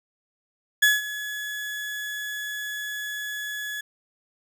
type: tone with ADSR envelope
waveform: 35% pulse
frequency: 1697 Hz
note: G#6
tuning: 37 cents sharp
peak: -12 dBFS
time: 0.82-3.81 s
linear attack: 10 ms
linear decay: 180 ms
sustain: -16 dB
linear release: 6 ms
effects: none